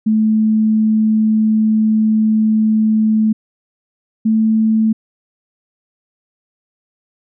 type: tone pair in turn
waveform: sine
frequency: 217.6 / 220.1 Hz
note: A3 / A3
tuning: -19 / +1 cents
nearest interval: unison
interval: 20 cents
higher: second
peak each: -10 dBFS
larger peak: neither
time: 0.06-3.33 / 4.25-4.93 s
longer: first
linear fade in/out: 10 ms
effects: none